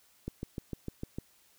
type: click train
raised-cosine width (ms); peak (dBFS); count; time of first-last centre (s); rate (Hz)
3; -23; 7; 0.28-1.185; 6.63
effects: white hiss -65 dBFS RMS until 1.58 s